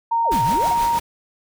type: tone with pitch glide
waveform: sine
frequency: 924 to 934.2 Hz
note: A#5 to A#5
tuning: -16 to +3 cents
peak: -16 dBFS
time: 0.11-0.99 s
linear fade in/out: 10 ms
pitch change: +19 cents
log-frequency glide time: 0.24-0.73 s
type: exponential two-way sweep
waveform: sine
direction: down then up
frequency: 1079 to 108.8 to 1079 Hz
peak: -24 dBFS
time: 0.22-0.71 s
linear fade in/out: 50 ms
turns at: 0.43 s
type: noise with tremolo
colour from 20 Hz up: pink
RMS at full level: -28 dBFS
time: 0.31-1 s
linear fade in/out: 10 ms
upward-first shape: triangle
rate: 6.2 Hz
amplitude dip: 55%
type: tone with exponential decay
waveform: triangle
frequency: 730 Hz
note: F#5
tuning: 24 cents flat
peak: -18 dBFS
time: 0.71-0.8 s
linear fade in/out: 1 ms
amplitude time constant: 18 ms
effects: none